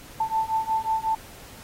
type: beating tone pair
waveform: sine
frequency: 882 / 887.5 Hz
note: A5 / A5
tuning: +4 / +15 cents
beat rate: 5.5 Hz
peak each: -26 / -25 dBFS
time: 0.2-1.15 s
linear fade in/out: 5 ms
effects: pink hiss -46 dBFS RMS until 1.63 s + AAC 48 kbps